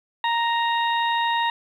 harmonic tone, 932.3 Hz, A#5, in tune, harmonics 1 / 2 / 3 / 4, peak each -21 / -27 / -32 / -30 dBFS, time 0.24-1.5 s, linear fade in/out 2 ms, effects 9-bit

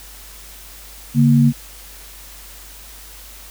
sine tone pair together, 141.7 / 233.8 Hz, C#3 / A#3, +38 / +5 cents, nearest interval major sixth, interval 867 cents, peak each -12 dBFS, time 1.14-1.53 s, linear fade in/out 50 ms, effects added 49 Hz sine -41 dBFS peak until 3.5 s + white hiss -40 dBFS RMS until 3.5 s

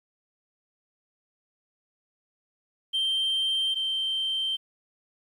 sine tone pair in turn, 3142 / 3129 Hz, G7 / G7, +3 / -4 cents, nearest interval unison, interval 7 cents, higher first, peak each -21 / -24 dBFS, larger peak first, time 2.93-3.75 / 3.75-4.57 s, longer neither, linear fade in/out 20 ms, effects tanh soft clip ceiling -22 dBFS + 10-bit

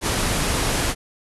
pink low-pass noise, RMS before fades -22 dBFS, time 0.01-0.95 s, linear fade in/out 50 ms, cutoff 12000 Hz, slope 96 dB/octave, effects none

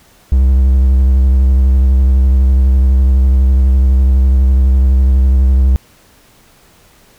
triangle tone with vibrato, 65.41 Hz, C2, in tune, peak -4 dBFS, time 0.32-5.76 s, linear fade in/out 0 ms, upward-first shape sine, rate 12 Hz, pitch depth 46 cents each way, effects pink hiss -47 dBFS RMS until 7.18 s

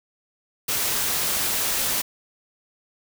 white noise, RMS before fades -24 dBFS, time 0.68-2.02 s, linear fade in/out 10 ms, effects none

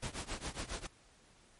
pink noise with tremolo, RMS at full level -38 dBFS, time 0.02-0.87 s, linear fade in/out 10 ms, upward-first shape triangle, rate 7.3 Hz, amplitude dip 95%, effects pink hiss -64 dBFS RMS until 1.59 s + MP3 48 kbps

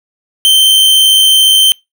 45% pulse tone with amplitude modulation, 3113 Hz, G7, 13 cents flat, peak -3 dBFS, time 0.45-1.72 s, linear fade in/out 0 ms, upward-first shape sine, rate 97.4 Hz, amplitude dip 25%, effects noise-tail reverb RT60 0.2 s tail -25 dB re dry

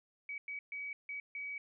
sine tone bursts at uneven times, 2272 Hz, C#7, 42 cents sharp, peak -39 dBFS, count 5, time 0.29-0.38 / 0.48-0.59 / 0.72-0.93 / 1.09-1.2 / 1.35-1.58 s, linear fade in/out 2 ms, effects none

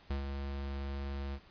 square tone with ADSR envelope, 69.3 Hz, C#2, in tune, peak -32 dBFS, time 0.1-1.4 s, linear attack 5 ms, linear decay 110 ms, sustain -5 dB, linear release 62 ms, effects pink hiss -60 dBFS RMS until 1.5 s + resampled to 11025 Hz

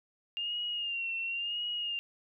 sine tone with vibrato, 2800 Hz, F7, 4 cents sharp, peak -32 dBFS, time 0.37-1.99 s, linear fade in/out 0 ms, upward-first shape sine, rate 0.95 Hz, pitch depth 60 cents each way, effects none

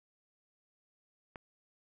click, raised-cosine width 0.5 ms, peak -29 dBFS, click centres 1.358 s, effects none

